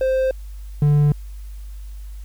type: tone pair in turn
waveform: triangle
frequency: 523.3 / 146.85 Hz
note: C5 / D3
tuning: 0 / 0 cents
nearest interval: octave + minor seventh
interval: 2200 cents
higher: first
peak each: -14 / -10 dBFS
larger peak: second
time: 0.01-0.31 / 0.82-1.12 s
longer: neither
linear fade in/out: 2 ms
effects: added 50 Hz sine -31 dBFS peak until 2.24 s + white hiss -54 dBFS RMS until 2.24 s